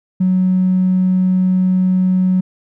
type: tone with tanh clipping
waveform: triangle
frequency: 185 Hz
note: F#3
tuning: in tune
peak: -10 dBFS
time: 0.2-2.41 s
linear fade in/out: 10 ms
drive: 1 dB
effects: none